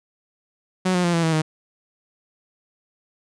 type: tone with pitch steps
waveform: sawtooth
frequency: 185 / 178.9 / 173.01 / 167.31 / 161.8 / 156.47 Hz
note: F#3 / F3 / F3 / E3 / E3 / D#3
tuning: 0 / +42 / -16 / +26 / -32 / +10 cents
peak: -14 dBFS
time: 0.85-1.42 s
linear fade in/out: 10 ms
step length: 95 ms
effects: resampled to 22050 Hz